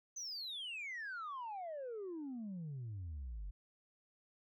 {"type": "exponential sweep", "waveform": "sine", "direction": "down", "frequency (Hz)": [6272, 44.41], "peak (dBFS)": -40, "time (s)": [0.16, 3.51], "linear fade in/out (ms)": 10, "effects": ["tanh soft clip ceiling -40 dBFS"]}